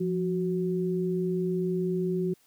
sine tone pair together, 174.61 / 370 Hz, F3 / F#4, 0 / 0 cents, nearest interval octave + minor second, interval 1300 cents, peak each -28 dBFS, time 0-2.34 s, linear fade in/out 10 ms, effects white hiss -64 dBFS RMS until 2.46 s

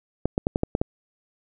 clicks, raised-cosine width 2 ms, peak -8 dBFS, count 7, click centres 0.256 / 0.379 / 0.469 / 0.559 / 0.634 / 0.751 / 0.815 s, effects none

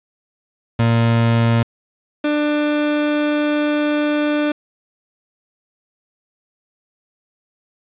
30% pulse tone pair in turn, 115.9 / 297.2 Hz, A#2 / D4, -10 / +21 cents, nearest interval octave + major third, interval 1631 cents, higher second, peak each -10 / -13 dBFS, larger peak first, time 0.79-1.63 / 2.24-4.52 s, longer second, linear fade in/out 5 ms, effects resampled to 8000 Hz + 7-bit

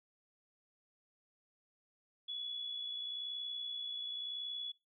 sine tone with amplitude modulation, 3400 Hz, G#7, 40 cents sharp, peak -37 dBFS, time 2.28-4.72 s, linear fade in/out 10 ms, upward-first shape sine, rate 60.9 Hz, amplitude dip 45%, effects noise-tail reverb RT60 0.2 s tail -20 dB re dry

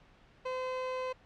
30% pulse tone, 513 Hz, C5, 34 cents flat, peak -31 dBFS, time 0.45-1.13 s, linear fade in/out 10 ms, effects pink hiss -61 dBFS RMS until 1.25 s + low-pass 3000 Hz 12 dB/octave

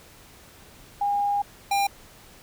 sine / square tone pair in turn, 812 / 799.9 Hz, G#5 / G5, -39 / +35 cents, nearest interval unison, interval 26 cents, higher first, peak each -21 dBFS, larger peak neither, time 1.01-1.42 / 1.71-1.87 s, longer first, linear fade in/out 5 ms, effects pink hiss -50 dBFS RMS until 2.42 s

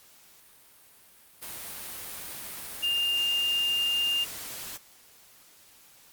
sine tone in noise, 2807 Hz, F7, 8 cents sharp, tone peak -24 dBFS, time 2.82-4.25 s, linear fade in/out 20 ms, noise white, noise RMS -39 dBFS, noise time 1.41-4.78 s, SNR +12 dB, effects white hiss -56 dBFS RMS until 6.12 s + Opus 48 kbps

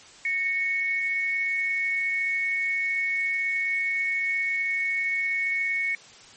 sine tone pair together, 1858 / 2210 Hz, A#6 / C#7, -6 / -6 cents, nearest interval minor third, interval 300 cents, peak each -31 / -24 dBFS, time 0.25-5.95 s, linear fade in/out 2 ms, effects white hiss -49 dBFS RMS until 6.36 s + MP3 32 kbps

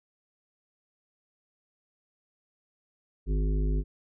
harmonic tone with a mistuned harmonic, 50.8 Hz, G#1, 38 cents flat, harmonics 1 / 3 / 5 / 7 / 8, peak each -24 / -34 / -38 / -41 / -42 dBFS, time 3.26-3.84 s, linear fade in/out 50 ms, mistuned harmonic 8, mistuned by +20 cents, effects none

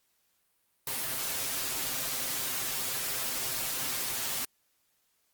white noise with comb filter, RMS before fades -33 dBFS, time 0.87-4.45 s, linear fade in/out 2 ms, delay 7.6 ms, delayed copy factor +0.8, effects white hiss -73 dBFS RMS until 5.33 s + Opus 48 kbps

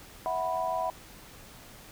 sine chord, E suspended second, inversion none, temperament equal with one note detuned, 652.8 / 740 / 987.8 Hz, E5 / F#5 / B5, -17 / 0 / 0 cents, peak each -32 dBFS, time 0.26-0.9 s, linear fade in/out 0 ms, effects pink hiss -50 dBFS RMS until 1.91 s

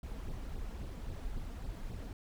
brown noise with flanger, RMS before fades -41 dBFS, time 0.03-2.13 s, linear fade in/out 2 ms, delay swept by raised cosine 0.22 to 4.42 ms, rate 3.7 Hz, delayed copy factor +0.65, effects none

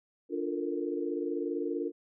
sine chord, Bb major seventh, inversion first, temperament equal with one note detuned, 293.7 / 349.2 / 445.9 / 466.2 Hz, D4 / F4 / A4 / Bb4, 0 / 0 / +23 / 0 cents, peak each -35 / -34 / -38 / -38 dBFS, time 0.29-1.92 s, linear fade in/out 50 ms, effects none

